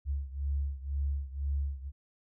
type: beating tone pair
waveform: sine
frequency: 69.4 / 71.4 Hz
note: C#2 / D2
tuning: +3 / -48 cents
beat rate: 2 Hz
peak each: -32 / -35 dBFS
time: 0.05-1.92 s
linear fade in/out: 50 ms
effects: none